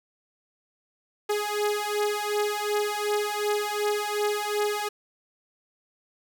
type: beating tone pair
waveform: sawtooth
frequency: 415.3 / 418 Hz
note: G#4 / G#4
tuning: 0 / +11 cents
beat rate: 2.7 Hz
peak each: -24 dBFS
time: 1.29-4.89 s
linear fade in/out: 10 ms
effects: none